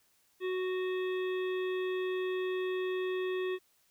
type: harmonic tone with a mistuned harmonic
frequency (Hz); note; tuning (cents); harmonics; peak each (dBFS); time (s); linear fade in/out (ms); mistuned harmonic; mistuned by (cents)
370; F#4; 0; 1 / 3 / 5 / 7 / 9 / 10; -31 / -46 / -44 / -47 / -51 / -55; 0.4-3.59; 50; 10; -23
effects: white hiss -70 dBFS RMS until 3.9 s